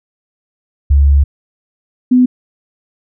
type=tone pair in turn; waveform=sine; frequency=70.4 / 250.9 Hz; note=C#2 / B3; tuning=+27 / +28 cents; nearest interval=octave + minor seventh; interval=2201 cents; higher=second; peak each=-5 dBFS; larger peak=neither; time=0.9-1.24 / 2.11-2.26 s; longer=first; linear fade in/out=10 ms; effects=none